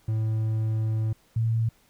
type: tone pair in turn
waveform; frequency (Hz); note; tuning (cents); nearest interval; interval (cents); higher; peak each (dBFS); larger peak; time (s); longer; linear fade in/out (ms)
triangle / sine; 110 / 113.49; A2 / A#2; 0 / -46; minor second; 54; second; -21; neither; 0.08-1.13 / 1.36-1.69; first; 5
effects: pink hiss -62 dBFS RMS until 1.89 s